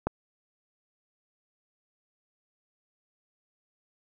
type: click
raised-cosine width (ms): 1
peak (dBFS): -12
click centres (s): 0.07
effects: none